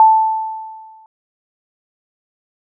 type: tone with exponential decay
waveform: sine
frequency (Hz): 880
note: A5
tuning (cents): 0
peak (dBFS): -3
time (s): 0-1.06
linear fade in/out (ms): 1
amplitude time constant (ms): 230
effects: none